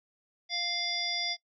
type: harmonic tone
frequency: 698 Hz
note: F5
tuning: 1 cent flat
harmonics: 1 / 3 / 5 / 7 / 8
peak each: -41 / -36 / -34 / -34 / -40 dBFS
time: 0.49-1.37 s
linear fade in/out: 50 ms
effects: noise-tail reverb RT60 0.1 s tail -20 dB re dry